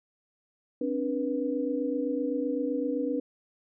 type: tone cluster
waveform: sine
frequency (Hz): 265.3 / 293.1 / 486.4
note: C4 / D4 / B4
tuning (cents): +24 / -3 / -26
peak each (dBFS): -31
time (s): 0.81-3.2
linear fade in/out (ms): 5
effects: none